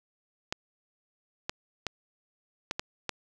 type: clicks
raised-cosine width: 0.2 ms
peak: -13 dBFS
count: 6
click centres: 0.525 / 1.495 / 1.867 / 2.711 / 2.795 / 3.093 s
effects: none